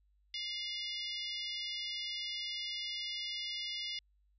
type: harmonic tone with a mistuned harmonic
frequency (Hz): 702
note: F5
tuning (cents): +9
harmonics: 3 / 4 / 5 / 6 / 7 / 8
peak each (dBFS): -45 / -44 / -42 / -51 / -43 / -53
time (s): 0.34-3.99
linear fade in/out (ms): 2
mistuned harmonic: 4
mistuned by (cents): +40
effects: added 50 Hz sine -68 dBFS peak until 4.38 s